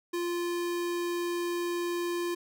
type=tone; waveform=square; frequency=347.7 Hz; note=F4; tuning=8 cents flat; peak=-30 dBFS; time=0.13-2.35 s; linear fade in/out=10 ms; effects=none